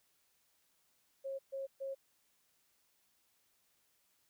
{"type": "tone bursts", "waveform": "sine", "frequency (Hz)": 542, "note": "C#5", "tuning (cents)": -39, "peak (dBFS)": -38, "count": 3, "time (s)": [1.24, 1.95], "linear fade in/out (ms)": 20, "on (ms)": 150, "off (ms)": 130, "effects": ["white hiss -75 dBFS RMS until 4.29 s"]}